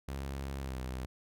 sawtooth tone with pitch glide, 68.2 to 64 Hz, C#2 to C2, -28 to -38 cents, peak -33 dBFS, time 0.08-1.06 s, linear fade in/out 5 ms, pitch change -110 cents, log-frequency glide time 0.6-0.78 s, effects none

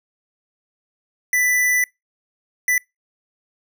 square tone bursts at uneven times, 1986 Hz, B6, 9 cents sharp, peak -16 dBFS, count 2, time 1.33-1.84 / 2.68-2.78 s, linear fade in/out 2 ms, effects noise-tail reverb RT60 0.2 s tail -26 dB re dry

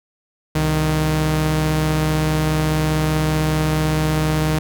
sawtooth tone pair together, 65.2 / 155.07 Hz, C2 / D#3, -5 / -6 cents, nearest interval octave + minor third, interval 1499 cents, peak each -20 / -13 dBFS, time 0.55-4.59 s, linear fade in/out 5 ms, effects none

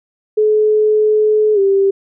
sine tone with pitch glide, 427.8 to 392.3 Hz, A4 to G4, -49 to +1 cents, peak -9 dBFS, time 0.37-1.91 s, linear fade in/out 10 ms, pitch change -150 cents, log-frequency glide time 1.54-1.59 s, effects none

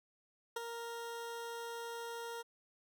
20% pulse tone with ADSR envelope, 466.2 Hz, A#4, in tune, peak -30 dBFS, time 0.56-2.43 s, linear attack 6 ms, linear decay 21 ms, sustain -7 dB, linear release 23 ms, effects none

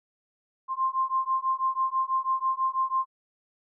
sine beating tone pair, 1050 / 1056.1 Hz, C6 / C6, +6 / +16 cents, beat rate 6.1 Hz, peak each -27 / -27 dBFS, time 0.68-3.06 s, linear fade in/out 50 ms, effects none

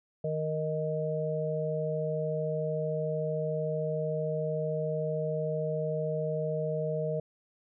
harmonic tone, 155.56 Hz, D#3, in tune, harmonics 1 / 3 / 4, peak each -33 / -33 / -33 dBFS, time 0.24-7.2 s, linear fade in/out 5 ms, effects none

